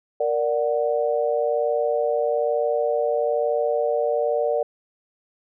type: chord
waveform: sine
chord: Bb augmented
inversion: none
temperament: equal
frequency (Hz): 466.2 / 587.3 / 740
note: Bb4 / D5 / F#5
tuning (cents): 0 / 0 / 0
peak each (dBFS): -23 / -22 / -28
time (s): 0.2-4.63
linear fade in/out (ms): 5
effects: none